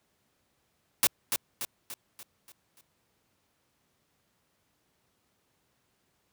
white noise with echo, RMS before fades -22 dBFS, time 1.03-1.07 s, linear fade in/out 0 ms, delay 290 ms, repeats 6, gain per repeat -6 dB, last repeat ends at 2.81 s, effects pink hiss -73 dBFS RMS until 6.32 s + high-pass 80 Hz 12 dB/octave

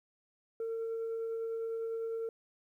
sine tone with tremolo, 454 Hz, A#4, 46 cents flat, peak -31 dBFS, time 0.6-2.29 s, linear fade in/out 2 ms, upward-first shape triangle, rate 9.9 Hz, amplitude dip 25%, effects tanh soft clip ceiling -32 dBFS + 12-bit

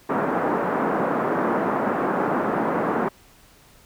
pink band-pass noise, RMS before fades -23 dBFS, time 0.09-3.09 s, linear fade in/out 10 ms, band 200 to 1400 Hz, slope 24 dB/octave, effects pink hiss -53 dBFS RMS until 3.85 s

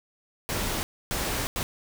pink noise bursts at uneven times, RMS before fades -29 dBFS, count 3, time 0.49-0.83 / 1.11-1.47 / 1.56-1.63 s, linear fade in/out 0 ms, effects none

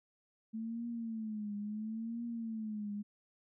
sine tone with vibrato, 220 Hz, A3, in tune, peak -37 dBFS, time 0.53-3.03 s, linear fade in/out 20 ms, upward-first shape triangle, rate 0.73 Hz, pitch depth 130 cents each way, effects none

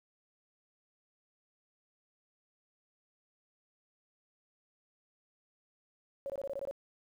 sine tone bursts, 554.4 Hz, C#5, in tune, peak -35 dBFS, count 8, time 6.26-6.711 s, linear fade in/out 0 ms, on 38 ms, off 21 ms, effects 11-bit

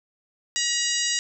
harmonic tone, 957 Hz, A#5, 45 cents sharp, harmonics 2 / 3 / 4 / 5 / 6 / 7 / 8, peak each -30 / -30 / -30 / -30 / -30 / -30 / -30 dBFS, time 0.56-1.19 s, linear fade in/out 0 ms, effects none

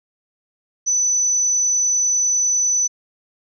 sine tone, 5990 Hz, F#8, 20 cents sharp, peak -15 dBFS, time 0.86-2.88 s, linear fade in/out 20 ms, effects none

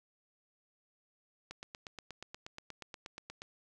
click train, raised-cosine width 0.2 ms, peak -27 dBFS, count 17, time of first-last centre 1.51-3.419 s, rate 8.38 Hz, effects none

